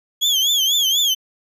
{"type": "tone with vibrato", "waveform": "35% pulse", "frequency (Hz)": 3287, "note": "G#7", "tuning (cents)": -19, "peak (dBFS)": -13, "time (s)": [0.21, 1.15], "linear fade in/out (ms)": 20, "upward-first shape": "triangle", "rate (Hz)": 4.1, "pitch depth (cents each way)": 150, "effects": ["resampled to 32000 Hz"]}